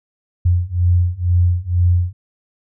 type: beating tone pair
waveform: sine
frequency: 87.31 / 89.41 Hz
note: F2 / F2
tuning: 0 / +41 cents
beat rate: 2.1 Hz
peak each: -16 / -15 dBFS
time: 0.45-2.13 s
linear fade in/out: 10 ms
effects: none